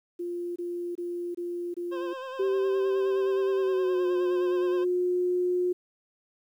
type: tone bursts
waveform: sine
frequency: 349.2 Hz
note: F4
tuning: in tune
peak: -30 dBFS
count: 5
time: 0.19-2.136 s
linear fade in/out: 10 ms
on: 370 ms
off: 24 ms
type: tone with vibrato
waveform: 25% pulse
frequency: 523.3 Hz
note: C5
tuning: in tune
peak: -31 dBFS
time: 1.91-4.85 s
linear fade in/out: 20 ms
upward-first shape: sine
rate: 9.6 Hz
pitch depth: 46 cents each way
type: tone with pitch glide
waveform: sine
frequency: 387.4 to 359.4 Hz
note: G4 to F4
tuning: -20 to +50 cents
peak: -23 dBFS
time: 2.39-5.73 s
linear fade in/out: 10 ms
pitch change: -130 cents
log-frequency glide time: 3.55-4.06 s
effects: low-pass 3000 Hz 12 dB/octave + 10-bit